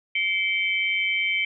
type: tone cluster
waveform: sine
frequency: 2115 / 2304 / 3093 Hz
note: C7 / D7 / G7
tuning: +18 / -34 / -24 cents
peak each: -28 / -23 / -29 dBFS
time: 0.15-1.45 s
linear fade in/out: 5 ms
effects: none